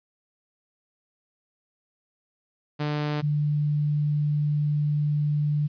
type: tone pair in turn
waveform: sawtooth / sine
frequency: 148.9 / 148.17 Hz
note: D3 / D3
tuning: +24 / +16 cents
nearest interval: unison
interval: 8 cents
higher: first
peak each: -21 dBFS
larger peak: neither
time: 2.79-3.22 / 3.22-5.68 s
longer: second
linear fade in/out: 20 ms
effects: resampled to 11025 Hz + 10-bit